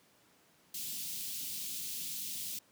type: band-stop noise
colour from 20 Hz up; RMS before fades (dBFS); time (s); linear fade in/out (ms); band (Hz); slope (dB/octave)
white; -40; 0.74-2.59; 5; 260 to 2900; 24
effects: pink hiss -66 dBFS RMS until 2.71 s + high-pass 150 Hz 12 dB/octave